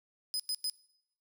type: tone bursts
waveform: sawtooth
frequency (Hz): 5020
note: D#8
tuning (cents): +15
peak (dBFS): -29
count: 3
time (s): 0.34-0.698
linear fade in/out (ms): 0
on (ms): 56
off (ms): 95
effects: noise-tail reverb RT60 0.7 s tail -20 dB re dry